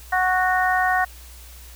harmonic tone, 369.2 Hz, F#4, 4 cents flat, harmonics 2 / 3 / 4 / 5, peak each -20 / -26 / -24 / -23 dBFS, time 0.12-1.05 s, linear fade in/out 10 ms, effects added 60 Hz sine -41 dBFS peak until 1.75 s + white hiss -46 dBFS RMS until 1.75 s

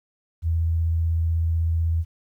sine tone with vibrato, 82.41 Hz, E2, in tune, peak -19 dBFS, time 0.42-2.05 s, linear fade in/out 50 ms, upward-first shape sine, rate 16 Hz, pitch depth 14 cents each way, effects 10-bit

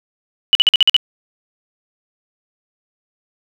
sine tone bursts, 2960 Hz, F#7, in tune, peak -6 dBFS, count 7, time 0.53-0.965 s, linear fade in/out 0 ms, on 21 ms, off 48 ms, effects none

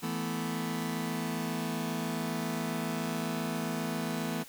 sawtooth chord, E suspended fourth, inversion none, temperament just, 164.81 / 219.8 / 247.2 Hz, E3 / A3 / B3, 0 / -2 / +2 cents, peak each -32 dBFS, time 0.02-4.44 s, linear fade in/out 20 ms, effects white hiss -51 dBFS RMS until 4.48 s

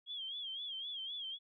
sine tone with vibrato, 3273 Hz, G#7, 26 cents flat, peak -40 dBFS, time 0.06-1.39 s, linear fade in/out 50 ms, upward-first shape sine, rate 3.9 Hz, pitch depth 99 cents each way, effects none

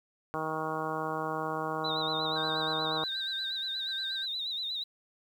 harmonic tone, 157.6 Hz, D#3, 23 cents sharp, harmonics 1 / 2 / 3 / 4 / 5 / 6 / 7 / 8 / 9, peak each -42 / -40 / -38 / -40 / -38 / -41 / -37 / -43 / -42 dBFS, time 0.34-3.04 s, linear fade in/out 0 ms
sine tone with vibrato, 3825 Hz, A#7, 44 cents sharp, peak -32 dBFS, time 1.84-4.84 s, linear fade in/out 10 ms, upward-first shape sine, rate 8.4 Hz, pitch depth 91 cents each way
triangle tone with tremolo, 1568 Hz, G6, in tune, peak -38 dBFS, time 2.35-4.26 s, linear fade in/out 20 ms, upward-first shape square, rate 1.3 Hz, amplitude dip 45%
effects 10-bit

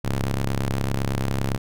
sawtooth ring-modulated tone, 68 Hz, C#2, 33 cents flat, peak -15 dBFS, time 0.04-1.58 s, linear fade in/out 10 ms, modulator 48.9 Hz, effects none

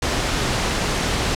pink noise, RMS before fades -21 dBFS, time 0.02-1.35 s, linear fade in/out 5 ms, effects low-pass 7000 Hz 12 dB/octave

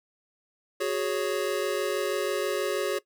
square chord, F# suspended second, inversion none, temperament just, 370 / 416.2 / 555 Hz, F#4 / G#4 / C#5, 0 / +4 / +2 cents, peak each -31 dBFS, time 0.8-2.99 s, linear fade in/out 10 ms, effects noise-tail reverb RT60 0.1 s tail -19 dB re dry

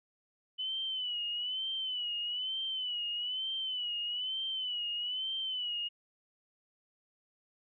sine tone with vibrato, 2993 Hz, F#7, 19 cents sharp, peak -33 dBFS, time 0.58-5.89 s, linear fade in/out 20 ms, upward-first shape sine, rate 1.1 Hz, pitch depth 82 cents each way, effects none

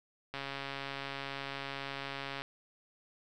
click train, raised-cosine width 0.3 ms, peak -23 dBFS, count 288, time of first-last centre 0.34-2.42 s, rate 138 Hz, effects none

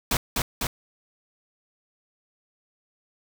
pink noise with echo, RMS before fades -23 dBFS, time 0.11-0.17 s, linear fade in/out 2 ms, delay 250 ms, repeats 2, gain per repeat -2 dB, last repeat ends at 0.67 s, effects none

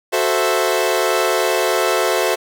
sawtooth chord, F# half-diminished seventh, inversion none, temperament equal, 370 / 440 / 523.3 / 659.3 Hz, F#4 / A4 / C5 / E5, 0 / 0 / 0 / 0 cents, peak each -17 dBFS, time 0.12-2.36 s, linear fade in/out 20 ms, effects none

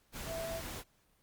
sine tone in noise, 659.3 Hz, E5, in tune, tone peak -38 dBFS, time 0.26-0.62 s, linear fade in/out 50 ms, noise pink, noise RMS -43 dBFS, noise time 0.12-0.84 s, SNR +2 dB, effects pink hiss -71 dBFS RMS until 1.22 s + Opus 48 kbps

